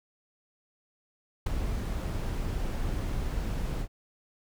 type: noise with ADSR envelope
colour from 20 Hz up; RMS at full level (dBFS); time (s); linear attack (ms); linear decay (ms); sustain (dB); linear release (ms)
brown; -23; 1.46-3.88; 7; 10; -8; 69
effects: none